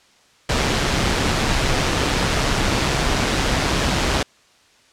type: noise with amplitude modulation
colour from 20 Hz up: pink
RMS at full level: -17 dBFS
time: 0.49-4.23 s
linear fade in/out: 5 ms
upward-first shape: sine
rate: 136 Hz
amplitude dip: 40%
effects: white hiss -54 dBFS RMS until 4.92 s + low-pass 6000 Hz 12 dB/octave